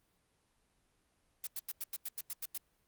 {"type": "noise bursts", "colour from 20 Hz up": "blue", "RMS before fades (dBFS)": -39, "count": 10, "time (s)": [1.44, 2.576], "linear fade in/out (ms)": 0, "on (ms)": 29, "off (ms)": 94, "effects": ["pink hiss -75 dBFS RMS until 2.87 s", "Opus 32 kbps"]}